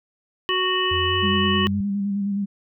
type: harmonic tone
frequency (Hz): 370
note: F#4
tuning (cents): 0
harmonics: 1 / 3 / 5 / 7 / 8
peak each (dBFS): -25 / -25 / -27 / -33 / -23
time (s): 0.49-1.67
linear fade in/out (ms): 0
type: tone with pitch glide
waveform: sine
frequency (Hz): 87.5 to 93.24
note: F2 to F#2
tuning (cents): +4 to +14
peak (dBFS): -26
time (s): 0.91-1.81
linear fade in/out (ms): 5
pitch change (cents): +110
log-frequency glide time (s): 1.06-1.14
type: tone with vibrato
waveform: sine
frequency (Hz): 200.2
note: G3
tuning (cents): +37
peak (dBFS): -21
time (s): 1.22-2.46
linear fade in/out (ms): 20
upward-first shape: square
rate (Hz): 9.6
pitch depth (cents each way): 25
effects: none